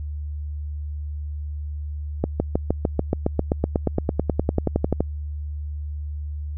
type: accelerating click train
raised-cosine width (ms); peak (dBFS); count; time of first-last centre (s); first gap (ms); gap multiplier
2; -6; 25; 2.24-5.006; 160; 0.97
effects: added 74 Hz sine -27 dBFS peak until 6.57 s

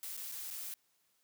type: noise with dropouts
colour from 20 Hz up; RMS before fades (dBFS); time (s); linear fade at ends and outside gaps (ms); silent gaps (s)
blue; -43; 0.03-0.74; 0; 0.167-0.175 / 0.316-0.321 / 0.503-0.509
effects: white hiss -75 dBFS RMS until 1.23 s + high-pass 100 Hz 12 dB/octave

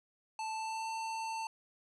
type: tone with pitch glide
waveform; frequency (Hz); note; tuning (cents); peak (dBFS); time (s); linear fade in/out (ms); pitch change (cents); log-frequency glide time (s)
square; 880 to 894.3; A5 to A5; 0 to +28; -37; 0.39-1.47; 2; +28; 0.53-0.9
effects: resampled to 22050 Hz

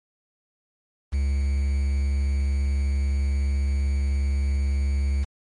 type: tone with quantisation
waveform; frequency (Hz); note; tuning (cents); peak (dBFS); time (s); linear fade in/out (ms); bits
triangle; 69.3; C#2; 0; -18; 1.12-5.25; 20; 7
effects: MP3 48 kbps

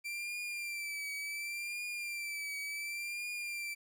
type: tone with vibrato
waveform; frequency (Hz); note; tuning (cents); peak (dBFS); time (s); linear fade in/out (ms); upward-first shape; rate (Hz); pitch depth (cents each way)
40% pulse; 2349; D7; 0; -37; 0.04-3.75; 20; triangle; 0.69; 62
effects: 12-bit

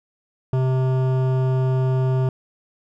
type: tone with hard clipping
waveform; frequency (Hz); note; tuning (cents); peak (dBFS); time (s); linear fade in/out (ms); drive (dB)
sine; 130; C3; -11; -19; 0.53-2.29; 2; 14
effects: none

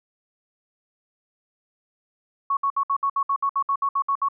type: tone bursts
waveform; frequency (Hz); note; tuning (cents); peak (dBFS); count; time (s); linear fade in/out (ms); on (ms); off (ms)
sine; 1108.7; C#6; 0; -19; 14; 2.5-4.286; 5; 70; 62
effects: none

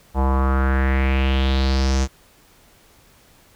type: tone with low-pass filter sweep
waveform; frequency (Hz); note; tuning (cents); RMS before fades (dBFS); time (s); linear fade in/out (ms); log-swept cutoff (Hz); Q
square; 66.5; C2; +29; -18; 0.14-2.08; 50; 860 to 6700; 3.8
effects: pink hiss -53 dBFS RMS until 3.55 s

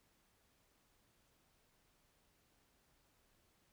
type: silence
effects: pink hiss -75 dBFS RMS until 3.72 s

